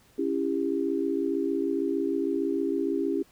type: chord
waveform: sine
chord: C# diminished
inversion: none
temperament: just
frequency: 277.2 / 332.6 / 399.1 Hz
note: C#4 / E4 / G4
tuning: 0 / +16 / +31 cents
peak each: -29 dBFS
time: 0.18-3.23 s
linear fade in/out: 10 ms
effects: pink hiss -60 dBFS RMS until 3.31 s